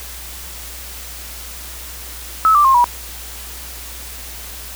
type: tone with pitch steps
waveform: sine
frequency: 1297 / 1175.7 / 1065.7 / 966.1 Hz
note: E6 / D6 / C6 / B5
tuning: -28 / +2 / +31 / -38 cents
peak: -8 dBFS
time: 2.45-2.842 s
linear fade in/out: 0 ms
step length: 98 ms
effects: added 60 Hz sine -35 dBFS peak until 4.75 s + white hiss -33 dBFS RMS until 4.75 s